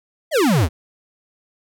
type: exponential sweep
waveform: square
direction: down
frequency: 698.5 to 68.8 Hz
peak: -14 dBFS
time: 0.31-0.69 s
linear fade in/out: 50 ms
effects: none